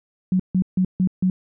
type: tone bursts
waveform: sine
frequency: 185 Hz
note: F#3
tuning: in tune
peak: -15 dBFS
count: 5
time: 0.32-1.3 s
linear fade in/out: 2 ms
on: 76 ms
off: 150 ms
effects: none